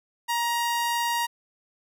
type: tone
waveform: sawtooth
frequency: 943 Hz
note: A#5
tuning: 20 cents sharp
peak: -20 dBFS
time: 0.28-1.27 s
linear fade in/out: 20 ms
effects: none